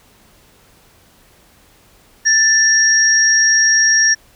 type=tone pair together; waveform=sine; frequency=1764 / 5620 Hz; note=A6 / F8; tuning=+4 / +10 cents; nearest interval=octave + minor sixth; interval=2006 cents; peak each=-12 dBFS; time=2.25-4.15 s; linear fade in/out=20 ms; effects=pink hiss -50 dBFS RMS until 4.35 s